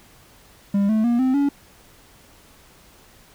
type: tone with pitch steps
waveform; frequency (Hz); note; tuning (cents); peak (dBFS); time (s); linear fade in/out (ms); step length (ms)
triangle; 200 / 218.1 / 237.8 / 259.4 / 282.8; G3 / A3 / A#3 / C4 / C#4; +35 / -15 / +35 / -15 / +35; -14; 0.74-1.49; 5; 150
effects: pink hiss -51 dBFS RMS until 3.34 s